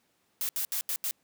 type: noise bursts at uneven times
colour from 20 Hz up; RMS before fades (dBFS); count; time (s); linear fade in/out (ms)
blue; -31; 5; 0.41-0.49 / 0.56-0.65 / 0.72-0.81 / 0.89-0.96 / 1.04-1.11; 0
effects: pink hiss -71 dBFS RMS until 1.23 s + high-pass 150 Hz 12 dB/octave